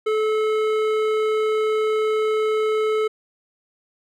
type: tone with hard clipping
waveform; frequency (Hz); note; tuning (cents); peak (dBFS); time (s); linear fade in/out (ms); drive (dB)
sine; 432.9; A4; -28; -20; 0.06-3.08; 10; 12
effects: none